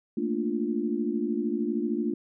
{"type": "chord", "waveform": "sine", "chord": "Bb major seventh", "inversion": "third", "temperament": "equal", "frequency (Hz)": [220, 233.1, 293.7, 349.2], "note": ["A3", "Bb3", "D4", "F4"], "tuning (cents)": [0, 0, 0, 0], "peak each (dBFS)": -31, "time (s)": [0.17, 2.14], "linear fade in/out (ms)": 5, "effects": []}